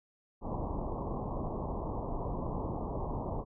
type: low-pass noise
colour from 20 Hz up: pink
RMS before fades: -36 dBFS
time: 0.41-3.45 s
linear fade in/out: 50 ms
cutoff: 1100 Hz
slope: 96 dB/octave
effects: none